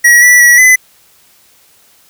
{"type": "tone with pitch steps", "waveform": "square", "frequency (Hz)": [1913, 1960, 1931, 2015], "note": ["A#6", "B6", "B6", "B6"], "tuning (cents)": [44, -14, -39, 34], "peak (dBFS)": -3, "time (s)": [0.04, 0.76], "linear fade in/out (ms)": 10, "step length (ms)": 180, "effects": ["white hiss -47 dBFS RMS until 2.09 s"]}